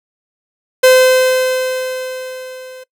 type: tone with level ramp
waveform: 45% pulse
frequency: 514 Hz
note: C5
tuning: 31 cents flat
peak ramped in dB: -4 to -32 dBFS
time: 0.83-2.84 s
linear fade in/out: 10 ms
effects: noise-tail reverb RT60 0.1 s tail -22 dB re dry